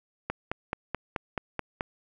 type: click train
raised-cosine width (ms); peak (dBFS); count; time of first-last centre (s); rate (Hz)
0.5; -14; 8; 0.3-1.809; 4.64
effects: none